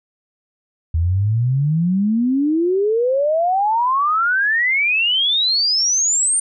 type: exponential sweep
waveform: sine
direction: up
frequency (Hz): 78.8 to 9040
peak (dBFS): -14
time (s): 0.94-6.4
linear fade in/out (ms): 5
effects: none